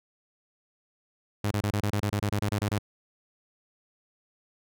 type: tone bursts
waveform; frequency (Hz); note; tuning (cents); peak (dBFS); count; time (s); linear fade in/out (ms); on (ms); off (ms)
sawtooth; 103.2; G#2; -10; -21; 14; 1.44-2.786; 5; 72; 26
effects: none